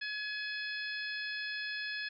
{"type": "harmonic tone", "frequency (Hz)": 847, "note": "G#5", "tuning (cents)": 34, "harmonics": [2, 3, 4, 5, 6], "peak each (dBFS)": [-38, -43, -46, -46, -46], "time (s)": [0.01, 2.09], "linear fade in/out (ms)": 10, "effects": []}